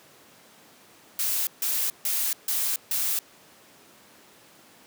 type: noise bursts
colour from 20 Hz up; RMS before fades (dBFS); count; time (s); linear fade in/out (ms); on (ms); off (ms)
blue; -26; 5; 1.19-3.19; 2; 280; 150
effects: pink hiss -53 dBFS RMS until 4.86 s + high-pass 200 Hz 12 dB/octave